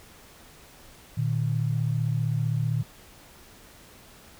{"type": "tone pair together", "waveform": "sine", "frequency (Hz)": [117.1, 152.62], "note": ["A#2", "D#3"], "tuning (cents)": [8, -33], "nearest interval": "perfect fourth", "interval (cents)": 459, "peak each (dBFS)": [-25, -27], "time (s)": [1.17, 2.83], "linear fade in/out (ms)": 10, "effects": ["pink hiss -51 dBFS RMS until 4.39 s"]}